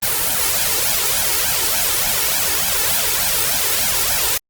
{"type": "noise with flanger", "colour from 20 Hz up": "white", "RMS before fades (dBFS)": -18, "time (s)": [0.02, 4.38], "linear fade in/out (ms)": 10, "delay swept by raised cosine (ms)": [1.2, 2.3], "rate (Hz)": 3.4, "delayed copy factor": 0.95, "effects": ["Opus 24 kbps"]}